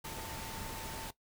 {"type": "tone in noise", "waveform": "sine", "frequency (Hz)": 894, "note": "A5", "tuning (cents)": 27, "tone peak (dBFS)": -48, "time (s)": [0.04, 1.11], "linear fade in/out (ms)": 10, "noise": "pink", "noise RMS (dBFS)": -43, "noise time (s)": [0.04, 1.11], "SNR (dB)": -8, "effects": ["noise-tail reverb RT60 0.1 s tail -17 dB re dry"]}